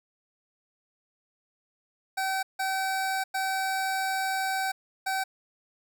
25% pulse tone bursts at uneven times, 767 Hz, G5, 38 cents flat, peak -23 dBFS, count 4, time 2.17-2.43 / 2.59-3.24 / 3.34-4.72 / 5.06-5.24 s, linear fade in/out 10 ms, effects none

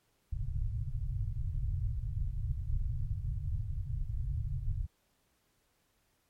pink low-pass noise, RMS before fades -34 dBFS, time 0.32-4.87 s, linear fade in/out 10 ms, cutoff 140 Hz, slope 96 dB/octave, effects pink hiss -74 dBFS RMS until 6.29 s + MP3 64 kbps

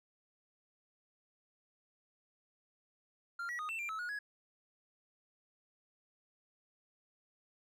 triangle tone with pitch steps, 1390 / 1928 / 1238 / 2677 / 2375 / 1300 / 1448 / 1674 Hz, F6 / B6 / D#6 / E7 / D7 / E6 / F#6 / G#6, -9 / -42 / -9 / +26 / +19 / -24 / -38 / +13 cents, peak -36 dBFS, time 3.39-4.19 s, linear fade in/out 5 ms, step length 100 ms, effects none

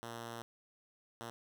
5% pulse tone bursts at uneven times, 116.54 Hz, A#2, in tune, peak -32 dBFS, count 2, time 0.03-0.42 / 1.21-1.3 s, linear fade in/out 0 ms, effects none

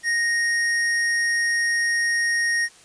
square tone, 1864.7 Hz, A#6, in tune, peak -20 dBFS, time 0.03-2.69 s, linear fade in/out 50 ms, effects white hiss -50 dBFS RMS until 2.84 s + resampled to 22050 Hz

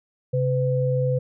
sine tone pair together, 133.6 / 504.4 Hz, C3 / B4, +36 / +36 cents, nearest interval octave + major seventh, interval 2300 cents, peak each -21 / -23 dBFS, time 0.33-1.19 s, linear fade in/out 10 ms, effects none

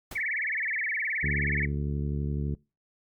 pink noise with exponential decay, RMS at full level -36 dBFS, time 0.11-0.26 s, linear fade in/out 5 ms, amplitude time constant 32 ms
sine tone with vibrato, 1994 Hz, B6, 16 cents sharp, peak -27 dBFS, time 0.15-1.66 s, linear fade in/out 10 ms, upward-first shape sine, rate 19 Hz, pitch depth 250 cents each way
harmonic tone, 71.9 Hz, D2, 36 cents flat, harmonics 1 / 2 / 3 / 4 / 5 / 6, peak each -31 / -30 / -36 / -42 / -42 / -45 dBFS, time 1.23-2.55 s, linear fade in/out 5 ms
effects noise-tail reverb RT60 0.3 s tail -25 dB re dry + Opus 48 kbps

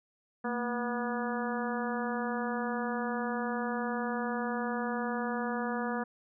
harmonic tone with a mistuned harmonic, 242.6 Hz, B3, 31 cents flat, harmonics 1 / 2 / 3 / 4 / 5 / 6 / 7, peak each -34 / -37 / -39 / -40 / -41 / -42 / -42 dBFS, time 0.44-6.04 s, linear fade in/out 10 ms, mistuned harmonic 1, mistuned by -94 cents, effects none

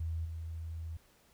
sine tone with level steps, 81.6 Hz, E2, 17 cents flat, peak -33 / -38 dBFS, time 0-0.97 s, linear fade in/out 5 ms, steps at 0.25 s, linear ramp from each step 5 ms, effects pink hiss -66 dBFS RMS until 1.33 s

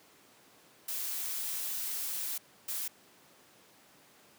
blue noise bursts at uneven times, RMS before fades -36 dBFS, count 2, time 0.88-2.38 / 2.68-2.88 s, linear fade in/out 5 ms, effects pink hiss -60 dBFS RMS until 4.38 s + high-pass 200 Hz 12 dB/octave

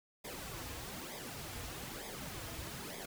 pink noise with flanger, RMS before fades -45 dBFS, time 0.24-3.06 s, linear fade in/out 10 ms, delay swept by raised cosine 0.69 to 5.29 ms, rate 1.1 Hz, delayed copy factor -0.7, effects none

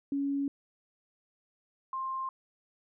sine tone pair in turn, 279.6 / 1055.6 Hz, C#4 / C6, +15 / +15 cents, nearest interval octave + major seventh, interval 2300 cents, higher second, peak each -28 / -32 dBFS, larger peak first, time 0.12-0.48 / 1.93-2.29 s, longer neither, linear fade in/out 2 ms, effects none

